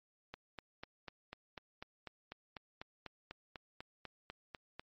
click train, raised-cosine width 0.3 ms, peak -29 dBFS, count 19, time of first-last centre 0.34-4.795 s, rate 4.04 Hz, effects MP3 32 kbps

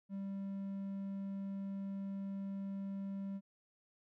triangle tone, 196.1 Hz, G3, 1 cent sharp, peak -37 dBFS, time 0.09-3.41 s, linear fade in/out 50 ms, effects none

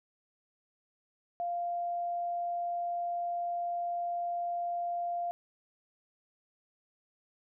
sine tone, 696 Hz, F5, 6 cents flat, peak -31 dBFS, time 1.4-5.31 s, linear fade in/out 0 ms, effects none

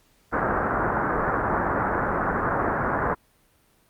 white low-pass noise, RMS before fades -24 dBFS, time 0.32-3.15 s, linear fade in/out 20 ms, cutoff 1600 Hz, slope 48 dB/octave, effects pink hiss -62 dBFS RMS until 3.89 s + Opus 48 kbps

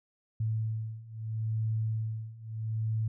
sine beating tone pair, 110 / 110.76 Hz, A2 / A2, 0 / +12 cents, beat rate 0.76 Hz, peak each -34 / -32 dBFS, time 0.4-3.08 s, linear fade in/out 5 ms, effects none

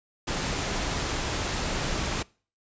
pink noise, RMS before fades -29 dBFS, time 0.27-2.23 s, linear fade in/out 10 ms, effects noise-tail reverb RT60 0.4 s tail -24 dB re dry + resampled to 16000 Hz

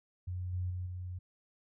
sine tone with level steps, 90.5 Hz, F#2, 38 cents flat, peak -35 / -32 / -35 / -38 dBFS, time 0.27-1.19 s, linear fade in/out 10 ms, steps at 0.53 / 0.7 / 0.86 s, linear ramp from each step 5 ms, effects none

